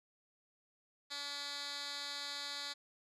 10% pulse tone with band-pass filter, 285.6 Hz, D4, 48 cents flat, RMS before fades -43 dBFS, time 1.1-2.74 s, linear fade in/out 20 ms, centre 4100 Hz, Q 2, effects resampled to 32000 Hz

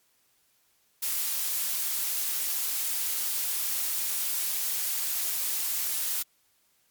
blue noise, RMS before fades -29 dBFS, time 1.02-6.23 s, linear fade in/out 10 ms, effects white hiss -68 dBFS RMS until 6.9 s + MP3 96 kbps

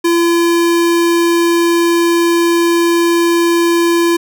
square tone, 340.1 Hz, F4, 46 cents flat, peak -10 dBFS, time 0.04-4.17 s, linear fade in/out 10 ms, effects none

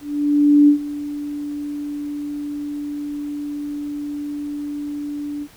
sine tone with ADSR envelope, 291.8 Hz, D4, 11 cents flat, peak -7 dBFS, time 0-5.48 s, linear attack 680 ms, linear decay 100 ms, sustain -17 dB, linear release 57 ms, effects pink hiss -48 dBFS RMS until 5.56 s

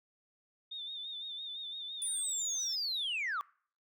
sine tone with vibrato, 3615 Hz, A7, 46 cents sharp, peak -39 dBFS, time 0.71-2.76 s, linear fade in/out 10 ms, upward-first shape sine, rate 5.9 Hz, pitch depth 61 cents each way
sine linear sweep, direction down, 9600 to 1096 Hz, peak -31 dBFS, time 2.02-3.41 s, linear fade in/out 0 ms
effects noise-tail reverb RT60 0.5 s tail -25 dB re dry + tanh soft clip ceiling -30 dBFS

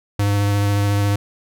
square tone with vibrato, 101.5 Hz, G#2, 39 cents flat, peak -16 dBFS, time 0.19-1.16 s, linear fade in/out 5 ms, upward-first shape sine, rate 14 Hz, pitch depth 11 cents each way, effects none

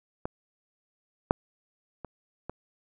clicks, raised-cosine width 1 ms, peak -17 / -6 / -24 / -21 dBFS, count 4, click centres 0.255 / 1.309 / 2.047 / 2.496 s, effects none

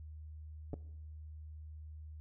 clicks, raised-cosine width 2 ms, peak -28 dBFS, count 2, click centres 0.733 / 0.74 s, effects noise-tail reverb RT60 0.9 s tail -19 dB re dry + added 77 Hz sine -46 dBFS peak until 2.2 s

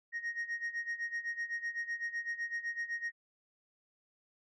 sine tone with tremolo, 1869 Hz, A#6, 4 cents sharp, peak -30 dBFS, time 0.12-3.12 s, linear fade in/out 50 ms, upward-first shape sine, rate 7.9 Hz, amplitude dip 85%, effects tanh soft clip ceiling -32 dBFS

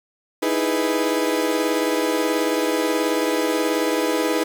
35% pulse chord, E major seventh, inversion third, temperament equal, 311.1 / 329.6 / 415.3 / 493.9 Hz, D#4 / E4 / G#4 / B4, 0 / 0 / 0 / 0 cents, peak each -22 / -25 / -24 / -22 dBFS, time 0.42-4.44 s, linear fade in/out 10 ms, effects 8-bit

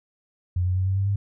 sine tone with pitch steps, 89.4 / 91.44 / 93.52 / 95.65 / 97.83 / 100.06 Hz, F2 / F#2 / F#2 / G2 / G2 / G2, +41 / -20 / +19 / -42 / -3 / +36 cents, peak -20 dBFS, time 0.56-1.16 s, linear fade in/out 5 ms, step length 100 ms, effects none

